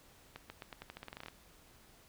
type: accelerating click train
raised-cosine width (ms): 0.3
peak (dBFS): -29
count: 15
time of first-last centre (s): 0.36-1.284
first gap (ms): 140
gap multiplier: 0.87
effects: pink hiss -62 dBFS RMS until 2.08 s